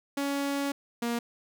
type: tone pair in turn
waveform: sawtooth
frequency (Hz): 280.5 / 235.9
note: C#4 / A#3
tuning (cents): +21 / +21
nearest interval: minor third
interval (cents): 300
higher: first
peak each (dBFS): -24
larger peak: neither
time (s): 0.17-0.72 / 1.02-1.19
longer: first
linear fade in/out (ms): 5
effects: none